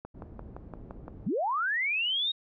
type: click train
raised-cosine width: 1 ms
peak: -26 dBFS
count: 7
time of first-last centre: 0.05-1.081 s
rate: 5.82 Hz
type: low-pass noise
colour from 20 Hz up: pink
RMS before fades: -46 dBFS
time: 0.14-1.28 s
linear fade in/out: 10 ms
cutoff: 390 Hz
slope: 12 dB/octave
type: linear sweep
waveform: sine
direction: up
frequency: 138.9 to 3788 Hz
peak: -26 dBFS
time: 1.26-2.32 s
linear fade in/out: 10 ms
effects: none